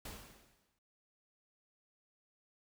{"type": "noise with exponential decay", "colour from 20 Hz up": "pink", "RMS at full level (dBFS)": -45, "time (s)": [0.05, 0.79], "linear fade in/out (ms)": 5, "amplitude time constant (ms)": 160, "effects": []}